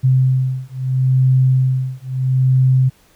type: beating tone pair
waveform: sine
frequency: 129.7 / 130.46 Hz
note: C3 / C3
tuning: -15 / -5 cents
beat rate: 0.76 Hz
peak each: -15 dBFS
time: 0.03-2.9 s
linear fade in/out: 20 ms
effects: pink hiss -53 dBFS RMS until 3.15 s